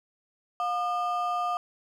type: ring-modulated tone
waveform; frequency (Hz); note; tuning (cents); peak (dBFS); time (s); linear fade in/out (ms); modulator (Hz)
triangle; 962; B5; -46; -21; 0.6-1.57; 0; 250
effects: none